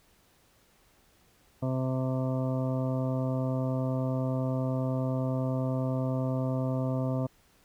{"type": "harmonic tone", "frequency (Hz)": 130, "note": "C3", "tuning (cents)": -11, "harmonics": [1, 2, 3, 4, 5, 7, 8, 9], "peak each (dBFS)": [-29, -32, -44, -37, -37, -46, -49, -47], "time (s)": [1.62, 7.27], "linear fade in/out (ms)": 10, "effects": ["pink hiss -64 dBFS RMS until 7.64 s"]}